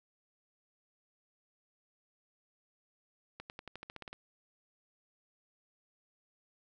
accelerating click train, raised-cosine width 0.3 ms, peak -28 dBFS, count 11, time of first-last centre 3.4-4.13 s, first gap 99 ms, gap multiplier 0.93, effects none

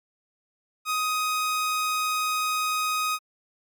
sawtooth tone, 1253 Hz, D#6, 12 cents sharp, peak -20 dBFS, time 0.85-3.19 s, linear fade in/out 50 ms, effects MP3 96 kbps

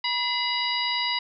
harmonic tone with a mistuned harmonic, 969 Hz, B5, 33 cents flat, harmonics 1 / 2 / 3 / 4 / 5, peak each -30 / -30 / -30 / -30 / -30 dBFS, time 0.04-1.19 s, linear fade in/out 5 ms, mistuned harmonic 2, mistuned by +86 cents, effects none

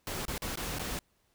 pink noise with dropouts, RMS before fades -36 dBFS, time 0.07-0.99 s, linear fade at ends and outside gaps 1 ms, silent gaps 0.253-0.281 / 0.38-0.42 / 0.556-0.573 / 0.786-0.794 s, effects pink hiss -72 dBFS RMS until 1.34 s

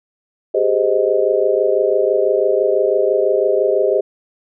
sine chord, Ab major seventh, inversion third, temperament just, 389.3 / 415.3 / 519.1 / 623 Hz, G4 / Ab4 / C5 / Eb5, -12 / 0 / -14 / +2 cents, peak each -18 dBFS, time 0.54-4.01 s, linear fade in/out 10 ms, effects none

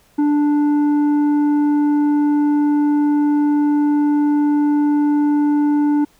triangle tone with tanh clipping, 293.7 Hz, D4, in tune, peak -14 dBFS, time 0.18-6.05 s, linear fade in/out 10 ms, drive 11 dB, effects pink hiss -55 dBFS RMS until 6.19 s

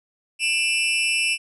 40% pulse tone with amplitude modulation, 2656 Hz, E7, 12 cents sharp, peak -14 dBFS, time 0.39-1.38 s, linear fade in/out 50 ms, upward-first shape sine, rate 261 Hz, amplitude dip 95%, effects resampled to 32000 Hz

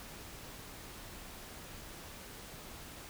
silence, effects pink hiss -49 dBFS RMS until 3.09 s

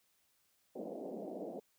white band-pass noise, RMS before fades -44 dBFS, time 0.75-1.6 s, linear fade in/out 10 ms, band 190 to 660 Hz, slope 48 dB/octave, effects white hiss -75 dBFS RMS until 1.78 s

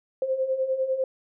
sine beating tone pair, 518 / 528 Hz, C5 / C5, -17 / +16 cents, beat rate 10 Hz, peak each -30 / -24 dBFS, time 0.22-1.04 s, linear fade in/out 2 ms, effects none

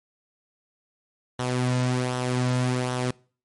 sawtooth tone with flanger, 125.7 Hz, B2, 31 cents sharp, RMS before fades -25 dBFS, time 1.39-3.11 s, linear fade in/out 5 ms, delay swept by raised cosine 0.42 to 2.62 ms, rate 1.3 Hz, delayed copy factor -0.5, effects noise-tail reverb RT60 0.4 s tail -23 dB re dry + MP3 48 kbps

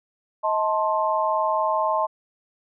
sine chord, A diminished, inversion second, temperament just, 633.6 / 880 / 1056 Hz, Eb5 / A5 / C6, +31 / 0 / +16 cents, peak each -24 dBFS, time 0.43-2.07 s, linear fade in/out 20 ms, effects none

